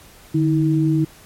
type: tone pair together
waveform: sine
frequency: 150.7 / 319.3 Hz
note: D3 / D#4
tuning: +45 / +45 cents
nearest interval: octave + minor second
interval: 1300 cents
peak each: -17 dBFS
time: 0.34-1.05 s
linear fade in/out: 10 ms
effects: pink hiss -46 dBFS RMS until 1.25 s + MP3 64 kbps